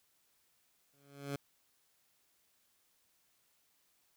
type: tone with exponential growth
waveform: 15% pulse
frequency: 140.7 Hz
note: C#3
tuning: 26 cents sharp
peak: -29 dBFS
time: 0.93-1.36 s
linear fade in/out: 5 ms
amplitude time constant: 93 ms
effects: white hiss -74 dBFS RMS until 4.16 s